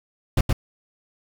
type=noise with echo; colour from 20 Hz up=brown; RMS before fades=-17 dBFS; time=0.37-0.41 s; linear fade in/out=5 ms; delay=120 ms; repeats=1; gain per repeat=-2 dB; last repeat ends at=0.53 s; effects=none